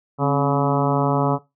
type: harmonic tone with a mistuned harmonic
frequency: 141.9 Hz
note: C#3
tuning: 41 cents sharp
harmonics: 1 / 2 / 3 / 4 / 5 / 6 / 7 / 8 / 9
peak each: -20 / -23 / -25 / -26 / -27 / -28 / -28 / -29 / -30 dBFS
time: 0.18-1.39 s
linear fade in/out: 50 ms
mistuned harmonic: 2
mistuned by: -72 cents
effects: noise-tail reverb RT60 0.2 s tail -17 dB re dry